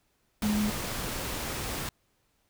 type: tone in noise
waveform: sine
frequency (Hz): 210.2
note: G#3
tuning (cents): +21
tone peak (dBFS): -25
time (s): 0.43-0.7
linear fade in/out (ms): 2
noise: pink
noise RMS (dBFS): -34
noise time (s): 0.42-1.89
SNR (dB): +6
effects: pink hiss -72 dBFS RMS until 2.49 s